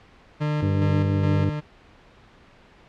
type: tone with tremolo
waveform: 40% pulse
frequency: 150 Hz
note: D3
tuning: 37 cents sharp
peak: -21 dBFS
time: 0.4-1.61 s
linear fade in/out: 20 ms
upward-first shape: square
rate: 2.4 Hz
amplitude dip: 40%
type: harmonic tone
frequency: 98 Hz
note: G2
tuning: in tune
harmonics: 1 / 2 / 3 / 4 / 5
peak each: -21 / -29 / -28 / -37 / -35 dBFS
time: 0.62-1.5 s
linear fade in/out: 10 ms
effects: pink hiss -52 dBFS RMS until 2.88 s + low-pass 3000 Hz 12 dB/octave